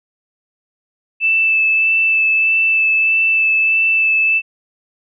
sine tone with vibrato, 2637 Hz, E7, in tune, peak -11 dBFS, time 1.2-4.42 s, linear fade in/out 50 ms, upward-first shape sine, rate 1.6 Hz, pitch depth 12 cents each way, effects none

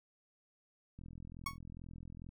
click train, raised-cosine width 5 ms, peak -38 dBFS, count 56, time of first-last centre 0.99-2.29 s, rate 42.3 Hz
30% pulse tone with exponential decay, 1108.7 Hz, C#6, in tune, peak -31 dBFS, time 1.46-1.58 s, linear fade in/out 5 ms, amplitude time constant 24 ms
effects none

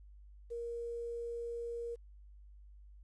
sine tone with quantisation, 470 Hz, A#4, 14 cents sharp, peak -38 dBFS, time 0.5-1.96 s, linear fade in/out 20 ms, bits 11, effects added 50 Hz sine -53 dBFS peak until 3.03 s + resampled to 24000 Hz

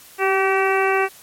harmonic tone with a mistuned harmonic, 383.8 Hz, G4, 37 cents flat, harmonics 1 / 2 / 3 / 4 / 5 / 6 / 7, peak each -19 / -22 / -24 / -25 / -26 / -27 / -27 dBFS, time 0.18-1.09 s, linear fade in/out 50 ms, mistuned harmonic 1, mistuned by +18 cents, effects white hiss -45 dBFS RMS until 1.22 s + MP3 64 kbps

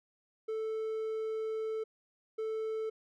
triangle tone pair in turn, 440 / 440 Hz, A4 / A4, 0 / 0 cents, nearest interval unison, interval 0 cents, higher neither, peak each -31 / -31 dBFS, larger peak neither, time 0.48-1.84 / 2.38-2.9 s, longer first, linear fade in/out 10 ms, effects none

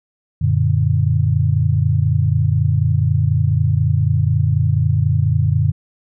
sine chord, Gb augmented, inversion none, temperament equal, 92.5 / 116.54 / 146.83 Hz, Gb2 / Bb2 / D3, 0 / 0 / 0 cents, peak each -17 dBFS, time 0.41-5.72 s, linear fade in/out 10 ms, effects none

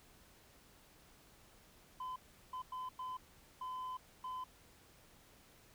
sine tone bursts at uneven times, 1018 Hz, C6, 48 cents flat, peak -38 dBFS, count 6, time 2-2.16 / 2.53-2.62 / 2.72-2.89 / 2.99-3.17 / 3.61-3.97 / 4.24-4.44 s, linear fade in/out 5 ms, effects tanh soft clip ceiling -40 dBFS + pink hiss -64 dBFS RMS until 5.74 s

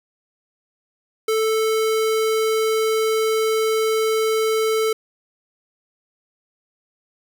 square tone, 440 Hz, A4, in tune, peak -18 dBFS, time 1.28-4.93 s, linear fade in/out 5 ms, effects 8-bit

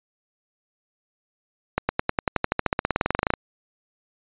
accelerating click train, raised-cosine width 0.5 ms, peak -5 dBFS, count 25, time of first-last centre 1.78-3.338 s, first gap 110 ms, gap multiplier 0.95, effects resampled to 8000 Hz

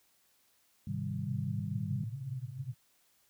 sine chord, Ab major seventh, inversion none, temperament equal, 103.83 / 130.81 / 155.56 / 196 Hz, Ab2 / C3 / Eb3 / G3, 0 / 0 / 0 / 0 cents, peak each -39 dBFS, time 0.87-2.04 s, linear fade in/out 5 ms
white band-pass noise, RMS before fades -40 dBFS, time 1.26-2.75 s, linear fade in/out 20 ms, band 110 to 140 Hz, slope 96 dB/octave
effects white hiss -70 dBFS RMS until 3.29 s

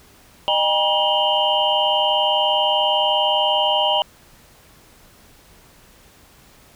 sine tone cluster, 612 / 800 / 957 / 2861 / 3086 Hz, D#5 / G5 / A#5 / F7 / G7, -29 / +35 / +45 / +41 / -28 cents, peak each -22 dBFS, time 0.48-4.02 s, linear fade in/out 0 ms, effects pink hiss -50 dBFS RMS until 6.75 s

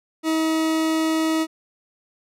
40% pulse tone, 319.2 Hz, D#4, 44 cents sharp, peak -18 dBFS, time 0.23-1.47 s, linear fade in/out 50 ms, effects low-pass 12000 Hz 12 dB/octave

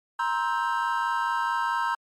triangle chord, C dominant seventh, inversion third, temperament just, 941.9 / 1046.5 / 1308.1 / 1569.8 Hz, Bb5 / C6 / E6 / G6, +18 / 0 / -14 / +2 cents, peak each -25 / -28 / -30 / -29 dBFS, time 0.19-1.95 s, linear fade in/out 5 ms, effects MP3 64 kbps

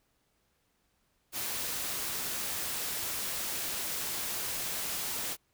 white noise, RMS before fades -35 dBFS, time 1.32-5.37 s, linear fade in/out 50 ms, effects pink hiss -74 dBFS RMS until 5.53 s

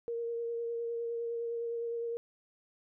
sine tone with vibrato, 466.5 Hz, A#4, 1 cent sharp, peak -33 dBFS, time 0.08-2.17 s, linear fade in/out 0 ms, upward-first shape sine, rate 9.8 Hz, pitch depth 15 cents each way, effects none

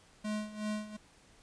square tone with tremolo, 212.3 Hz, G#3, 38 cents sharp, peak -33 dBFS, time 0.24-0.97 s, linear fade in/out 10 ms, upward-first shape sine, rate 2.7 Hz, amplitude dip 80%, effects pink hiss -62 dBFS RMS until 1.42 s + resampled to 22050 Hz

